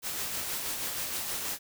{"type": "noise with tremolo", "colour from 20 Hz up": "white", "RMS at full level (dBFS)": -33, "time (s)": [0.02, 1.59], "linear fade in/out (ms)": 50, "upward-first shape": "sine", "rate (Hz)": 6.3, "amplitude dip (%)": 30, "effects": []}